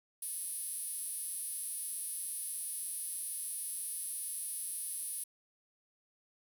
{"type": "tone with high-pass filter", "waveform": "5% pulse", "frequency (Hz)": 363.1, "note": "F#4", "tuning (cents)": -33, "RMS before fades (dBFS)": -40, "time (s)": [0.22, 5.24], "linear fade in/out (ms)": 5, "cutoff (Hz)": 9900, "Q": 3.9, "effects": []}